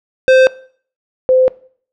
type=tone pair in turn; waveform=square / sine; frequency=520 / 515.2 Hz; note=C5 / C5; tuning=-11 / -27 cents; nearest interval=unison; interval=16 cents; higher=first; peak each=-6 / -7 dBFS; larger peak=first; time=0.28-0.47 / 1.29-1.48 s; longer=neither; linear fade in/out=0 ms; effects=noise-tail reverb RT60 0.5 s tail -20 dB re dry + low-pass 3000 Hz 12 dB/octave